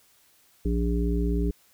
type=harmonic tone; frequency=58.27 Hz; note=A#1; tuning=in tune; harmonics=1 / 3 / 5 / 7; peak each=-24 / -29 / -31 / -32 dBFS; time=0.65-1.51 s; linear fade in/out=5 ms; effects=white hiss -61 dBFS RMS until 1.73 s